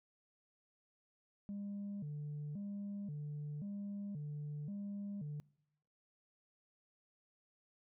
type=tone with vibrato; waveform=sine; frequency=172.7 Hz; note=F3; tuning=19 cents flat; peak=-39 dBFS; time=1.49-5.4 s; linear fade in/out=0 ms; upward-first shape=square; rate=0.94 Hz; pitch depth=270 cents each way; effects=noise-tail reverb RT60 0.9 s tail -26 dB re dry + tanh soft clip ceiling -39 dBFS